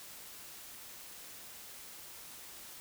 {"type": "silence", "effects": ["white hiss -50 dBFS RMS until 2.8 s"]}